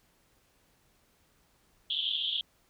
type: band-pass noise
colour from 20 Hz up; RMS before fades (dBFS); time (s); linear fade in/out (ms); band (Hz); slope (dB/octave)
white; -32; 1.9-2.41; 2; 3100 to 3500; 96
effects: pink hiss -68 dBFS RMS until 2.69 s